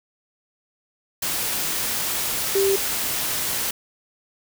sine tone in noise, 392 Hz, G4, in tune, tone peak -17 dBFS, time 2.55-2.76 s, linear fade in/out 5 ms, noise white, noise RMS -25 dBFS, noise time 1.22-3.71 s, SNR +5 dB, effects none

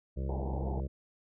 harmonic tone, 66.6 Hz, C2, 31 cents sharp, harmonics 1 / 2 / 3 / 5 / 6 / 7 / 8 / 9, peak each -33 / -39 / -43 / -47 / -49 / -50 / -51 / -52 dBFS, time 0.16-0.88 s, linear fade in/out 20 ms
white low-pass noise, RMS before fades -41 dBFS, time 0.29-0.8 s, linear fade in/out 2 ms, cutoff 910 Hz, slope 96 dB/octave
effects none

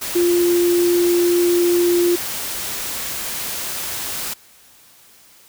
sine tone in noise, 349.2 Hz, F4, in tune, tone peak -13 dBFS, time 0.15-2.16 s, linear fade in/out 10 ms, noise white, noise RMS -26 dBFS, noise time 0.01-4.34 s, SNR +10 dB, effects white hiss -49 dBFS RMS until 5.48 s

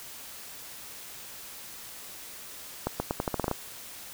accelerating click train, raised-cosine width 1 ms, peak -13 dBFS, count 10, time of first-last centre 2.87-3.513 s, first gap 130 ms, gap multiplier 0.84, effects white hiss -44 dBFS RMS until 4.13 s

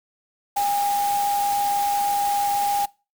sine tone in noise, 811 Hz, G#5, 41 cents flat, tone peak -19 dBFS, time 0.56-2.86 s, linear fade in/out 10 ms, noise white, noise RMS -32 dBFS, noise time 0.56-2.86 s, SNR +10 dB, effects noise-tail reverb RT60 0.3 s tail -23 dB re dry

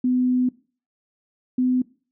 sine tone pair in turn, 251.6 / 253.1 Hz, B3 / B3, +32 / +43 cents, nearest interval unison, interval 11 cents, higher second, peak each -17 dBFS, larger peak neither, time 0.04-0.49 / 1.58-1.82 s, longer first, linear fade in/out 5 ms, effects noise-tail reverb RT60 0.4 s tail -21 dB re dry

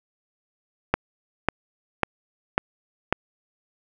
click train, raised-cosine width 0.5 ms, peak -3 dBFS, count 5, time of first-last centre 0.94-3.126 s, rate 1.83 Hz, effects none

